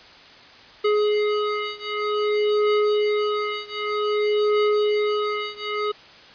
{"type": "beating tone pair", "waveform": "square", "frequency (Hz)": [419.4, 419.93], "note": ["G#4", "G#4"], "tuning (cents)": [17, 19], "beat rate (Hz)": 0.53, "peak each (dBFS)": [-23, -24], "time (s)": [0.84, 5.92], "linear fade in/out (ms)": 10, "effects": ["white hiss -46 dBFS RMS until 6.34 s", "resampled to 11025 Hz"]}